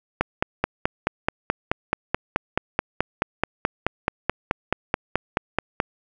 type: click train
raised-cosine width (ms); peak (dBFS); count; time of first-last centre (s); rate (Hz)
0.5; -4; 27; 0.21-5.801; 4.65
effects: none